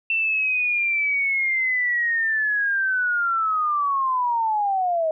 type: linear sweep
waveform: sine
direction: down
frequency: 2691 to 622.3 Hz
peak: -19 dBFS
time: 0.1-5.11 s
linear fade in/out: 2 ms
effects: none